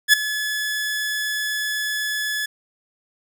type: tone with ADSR envelope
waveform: sawtooth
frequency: 1712 Hz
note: A6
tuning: 48 cents flat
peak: -4 dBFS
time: 0.08-2.46 s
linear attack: 53 ms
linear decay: 8 ms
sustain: -15 dB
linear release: 7 ms
effects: none